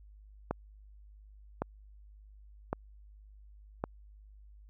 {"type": "click train", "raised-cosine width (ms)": 1, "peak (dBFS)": -17, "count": 4, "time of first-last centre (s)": [0.51, 3.84], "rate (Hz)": 0.901, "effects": ["added 51 Hz sine -52 dBFS peak until 4.69 s"]}